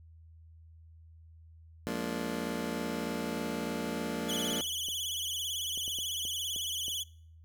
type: chord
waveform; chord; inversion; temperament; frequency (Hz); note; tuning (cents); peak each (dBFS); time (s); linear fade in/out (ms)
25% pulse; Bb dominant seventh; second; just; 174.81 / 209.8 / 233.1 / 291.4; F3 / Ab3 / Bb3 / D4; +2 / +18 / 0 / -13; -36 / -37 / -33 / -35; 1.87-4.61; 0
type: tone with vibrato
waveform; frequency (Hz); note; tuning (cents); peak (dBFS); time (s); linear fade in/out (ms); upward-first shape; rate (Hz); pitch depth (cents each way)
sawtooth; 3181; G7; +25; -30; 4.28-7.04; 20; sine; 18; 130
type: clicks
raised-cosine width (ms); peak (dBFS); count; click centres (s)
2; -35; 8; 4.516 / 4.886 / 5.776 / 5.879 / 5.987 / 6.252 / 6.562 / 6.882
effects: noise-tail reverb RT60 0.6 s tail -23 dB re dry + added 81 Hz sine -52 dBFS peak until 7.44 s